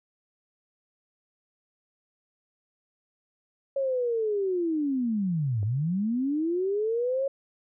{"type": "linear two-way sweep", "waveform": "sine", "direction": "down then up", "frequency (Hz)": [554.4, 98, 554.4], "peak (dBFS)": -24, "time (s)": [3.76, 7.28], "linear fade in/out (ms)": 5, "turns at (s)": 5.63}
{"type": "click", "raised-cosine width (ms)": 2, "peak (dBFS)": -30, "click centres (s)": 5.63}
{"effects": []}